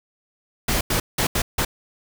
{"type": "noise bursts at uneven times", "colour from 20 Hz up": "pink", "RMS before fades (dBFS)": -21, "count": 5, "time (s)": [[0.68, 0.81], [0.9, 1], [1.18, 1.27], [1.35, 1.42], [1.58, 1.65]], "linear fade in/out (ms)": 5, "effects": []}